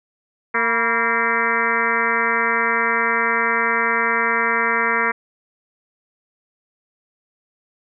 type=harmonic tone with a mistuned harmonic; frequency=230 Hz; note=A#3; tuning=23 cents flat; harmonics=1 / 2 / 3 / 4 / 5 / 6 / 7 / 8 / 9 / 10; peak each=-31 / -26 / -33 / -25 / -25 / -24 / -25 / -23 / -24 / -30 dBFS; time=0.54-5.12 s; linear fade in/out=10 ms; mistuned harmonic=4; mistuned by=+82 cents; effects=none